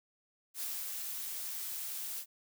blue noise with ADSR envelope, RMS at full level -38 dBFS, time 0.54-2.26 s, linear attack 69 ms, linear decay 220 ms, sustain -2 dB, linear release 69 ms, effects none

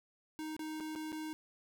square tone with dropouts, 311.7 Hz, D#4, 3 cents sharp, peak -40 dBFS, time 0.39-1.33 s, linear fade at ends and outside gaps 0 ms, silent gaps 0.565-0.593 / 0.801-0.806 / 0.952-0.959 / 1.12-1.127 s, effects none

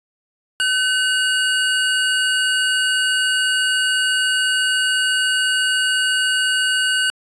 square tone pair together, 1520 / 2874 Hz, F#6 / F7, +46 / +49 cents, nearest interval major seventh, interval 1103 cents, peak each -19 / -20 dBFS, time 0.6-7.1 s, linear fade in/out 0 ms, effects resampled to 24000 Hz

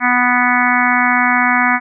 harmonic tone, 246.9 Hz, B3, in tune, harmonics 1 / 3 / 4 / 5 / 6 / 7 / 8 / 9, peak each -19 / -19 / -19 / -19 / -19 / -19 / -19 / -19 dBFS, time 0-1.8 s, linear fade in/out 50 ms, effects none

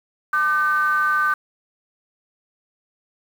triangle ring-modulated tone, 166.4 Hz, E3, 17 cents sharp, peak -11 dBFS, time 0.33-1.34 s, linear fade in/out 5 ms, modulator 1360 Hz, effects tanh soft clip ceiling -7 dBFS + 7-bit

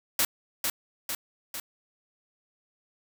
white noise with echo, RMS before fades -24 dBFS, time 0.19-0.25 s, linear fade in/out 2 ms, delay 450 ms, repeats 3, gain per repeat -4 dB, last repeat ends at 1.6 s, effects none

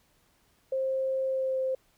sine tone with pitch glide, 529 to 523.5 Hz, C5 to C5, +19 to +1 cents, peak -26 dBFS, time 0.72-1.75 s, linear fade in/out 5 ms, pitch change -18 cents, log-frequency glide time 1.26-1.6 s, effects pink hiss -67 dBFS RMS until 1.97 s

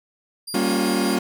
25% pulse tone with tremolo, 4793 Hz, D8, 34 cents sharp, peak -25 dBFS, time 0.47-1.16 s, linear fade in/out 10 ms, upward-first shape sine, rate 5.2 Hz, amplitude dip 30%
40% pulse chord, G half-diminished seventh, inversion none, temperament equal with one note detuned, 196 / 233.1 / 277.2 / 355.5 Hz, G3 / Bb3 / Db4 / F4, 0 / 0 / 0 / +31 cents, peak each -24 dBFS, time 0.54-1.19 s, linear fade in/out 5 ms
effects none

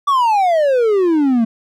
triangle exponential sweep, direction down, 1169 to 220 Hz, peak -9 dBFS, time 0.07-1.45 s, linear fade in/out 10 ms, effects none

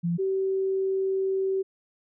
sine tone pair in turn, 171 / 383.9 Hz, F3 / G4, -36 / -36 cents, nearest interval octave + major second, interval 1400 cents, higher second, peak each -23 dBFS, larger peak neither, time 0.03-0.18 / 0.18-1.63 s, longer second, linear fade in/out 20 ms, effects none

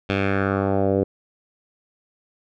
10% pulse tone with low-pass filter sweep, 98 Hz, G2, in tune, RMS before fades -21 dBFS, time 0.09-1.04 s, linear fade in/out 10 ms, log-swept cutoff 3100 to 450 Hz, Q 2.3, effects none

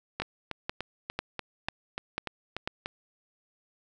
two click trains, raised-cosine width 0.3 ms, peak -17 / -14 dBFS, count 10 / 6, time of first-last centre 0.22-2.859 / 0.2-2.675 s, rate 3.41 / 2.02 Hz, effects none

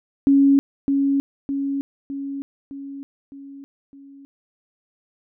sine tone with echo, 277.2 Hz, C#4, in tune, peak -11 dBFS, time 0.27-0.59 s, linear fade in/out 0 ms, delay 610 ms, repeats 6, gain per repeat -5 dB, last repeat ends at 4.25 s, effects none

